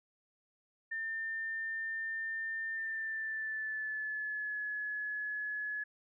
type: tone with pitch glide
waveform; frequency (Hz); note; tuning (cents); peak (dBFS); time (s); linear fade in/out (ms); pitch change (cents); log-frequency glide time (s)
sine; 1800 to 1700; A6 to G#6; +39 to +40; -35; 0.91-5.84; 10; -99; 2.71-4.58
effects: none